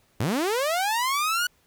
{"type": "linear sweep", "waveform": "sawtooth", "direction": "up", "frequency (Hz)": [87.31, 1480], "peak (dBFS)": -19, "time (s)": [0.2, 1.47], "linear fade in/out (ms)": 5, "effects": ["pink hiss -64 dBFS RMS until 1.66 s"]}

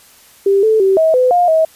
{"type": "tone with pitch steps", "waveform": "sine", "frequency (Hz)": [394.5, 438.3, 385.4, 641, 506, 708, 640], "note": ["G4", "A4", "G4", "E5", "B4", "F5", "D#5"], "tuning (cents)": [11, -7, -29, -49, 42, 23, 49], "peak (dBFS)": -8, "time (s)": [0.46, 1.65], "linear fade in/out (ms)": 5, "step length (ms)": 170, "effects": ["white hiss -45 dBFS RMS until 1.75 s", "resampled to 32000 Hz"]}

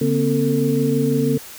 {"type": "tone cluster", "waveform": "sine", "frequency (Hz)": [143.8, 238, 264.1, 448.4], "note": ["D3", "A#3", "C4", "A4"], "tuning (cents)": [-36, 36, 16, 33], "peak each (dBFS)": -21, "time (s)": [0.01, 1.38], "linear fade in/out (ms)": 5, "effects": ["white hiss -38 dBFS RMS until 1.58 s"]}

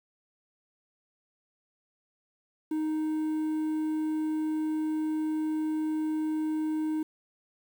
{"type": "tone with quantisation", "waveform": "triangle", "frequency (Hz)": 311.1, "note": "D#4", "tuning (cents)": 0, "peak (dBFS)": -25, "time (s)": [2.71, 7.03], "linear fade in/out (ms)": 5, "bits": 9, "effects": []}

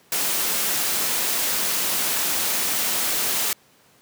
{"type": "noise", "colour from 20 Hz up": "white", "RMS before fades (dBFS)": -23, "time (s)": [0.12, 3.53], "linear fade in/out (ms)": 2, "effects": ["pink hiss -56 dBFS RMS until 4.01 s", "high-pass 150 Hz 12 dB/octave"]}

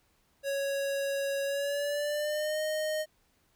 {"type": "tone with pitch glide", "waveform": "square", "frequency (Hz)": [554.4, 618.7], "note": ["C#5", "D#5"], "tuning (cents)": [0, -10], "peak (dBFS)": -30, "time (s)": [0.43, 3.06], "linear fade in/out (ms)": 50, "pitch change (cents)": 190, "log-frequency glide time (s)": [1.44, 2.61], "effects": ["pink hiss -70 dBFS RMS until 3.55 s"]}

